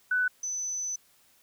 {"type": "tone pair in turn", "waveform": "sine", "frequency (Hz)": [1494, 6028], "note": ["F#6", "F#8"], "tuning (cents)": [16, 31], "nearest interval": "2 octaves", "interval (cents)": 2415, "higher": "second", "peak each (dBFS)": [-23, -30], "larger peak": "first", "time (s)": [[0.11, 0.28], [0.43, 0.96]], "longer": "second", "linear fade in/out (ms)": 5, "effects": ["white hiss -63 dBFS RMS until 1.42 s"]}